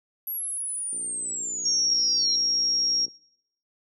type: linear sweep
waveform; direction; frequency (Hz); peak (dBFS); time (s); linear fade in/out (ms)
sine; down; 11670 to 3989; -28; 0.27-2.36; 5
type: click train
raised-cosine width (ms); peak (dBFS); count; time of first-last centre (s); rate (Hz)
3; -30; 132; 0.93-3.081; 60.9
type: tone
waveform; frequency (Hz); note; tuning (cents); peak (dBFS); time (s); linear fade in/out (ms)
sine; 5588; F8; 0; -21; 1.65-3.06; 10
effects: noise-tail reverb RT60 0.8 s tail -23 dB re dry + high-pass 300 Hz 12 dB/octave